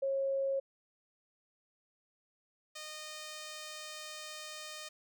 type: tone pair in turn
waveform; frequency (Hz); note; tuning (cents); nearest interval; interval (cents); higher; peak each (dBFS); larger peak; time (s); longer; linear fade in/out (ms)
sine / 5% pulse; 544 / 614.7; C#5 / D#5; -33 / -21; major second; 212; second; -30 / -32; first; 0.02-0.6 / 2.75-4.89; second; 10
effects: none